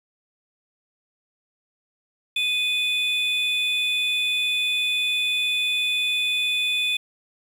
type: tone pair together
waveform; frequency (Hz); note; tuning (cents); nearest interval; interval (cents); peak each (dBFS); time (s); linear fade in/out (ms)
triangle; 2489 / 3483; D#7 / A7; 0 / -18; tritone; 582; -22; 2.36-6.97; 5
effects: 8-bit